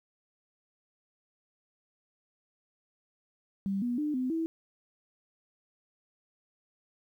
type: tone with pitch steps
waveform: sine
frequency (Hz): 196 / 242.5 / 299.4 / 255.4 / 326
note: G3 / B3 / D4 / C4 / E4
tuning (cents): 0 / -31 / +33 / -42 / -19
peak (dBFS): -28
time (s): 3.66-4.46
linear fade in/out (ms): 0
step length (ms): 160
effects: 11-bit